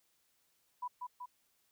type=tone with echo; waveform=sine; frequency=987.8 Hz; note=B5; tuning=in tune; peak=-36 dBFS; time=0.82-0.88 s; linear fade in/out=10 ms; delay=190 ms; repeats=2; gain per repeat=-3 dB; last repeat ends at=1.26 s; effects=white hiss -75 dBFS RMS until 1.71 s